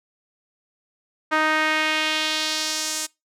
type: tone with band-pass filter sweep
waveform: sawtooth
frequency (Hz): 311.1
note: D#4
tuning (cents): 0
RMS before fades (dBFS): -23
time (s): 1.31-3.07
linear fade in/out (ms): 20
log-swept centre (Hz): 1400 to 7600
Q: 1.6
effects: noise-tail reverb RT60 0.2 s tail -23 dB re dry